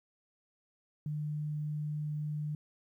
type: tone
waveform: sine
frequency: 150.3 Hz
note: D3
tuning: 40 cents sharp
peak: -33 dBFS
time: 1.06-2.55 s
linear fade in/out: 2 ms
effects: 12-bit